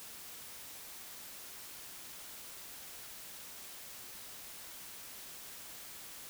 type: silence
effects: white hiss -49 dBFS RMS until 6.29 s